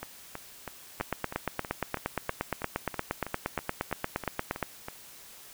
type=two click trains; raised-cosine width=0.5 ms; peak=-21 / -13 dBFS; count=16 / 32; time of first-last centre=0.03-4.884 / 1.01-4.627 s; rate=3.09 / 8.57 Hz; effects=white hiss -50 dBFS RMS until 5.53 s